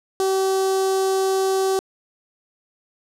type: tone with notch filter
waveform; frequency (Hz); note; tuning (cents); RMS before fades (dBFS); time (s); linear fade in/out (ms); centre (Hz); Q
sawtooth; 383; G4; -40; -20; 0.2-1.79; 0; 2200; 0.55
effects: low-pass 11000 Hz 12 dB/octave